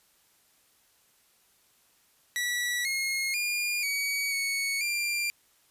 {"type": "tone with pitch steps", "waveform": "sawtooth", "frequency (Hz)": [1947, 2155, 2417, 2260, 2219, 2381], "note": ["B6", "C#7", "D7", "C#7", "C#7", "D7"], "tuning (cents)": [-25, -49, 49, 33, 1, 23], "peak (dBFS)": -24, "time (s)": [2.36, 5.3], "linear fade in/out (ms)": 0, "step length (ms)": 490, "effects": ["white hiss -65 dBFS RMS until 5.7 s", "resampled to 32000 Hz"]}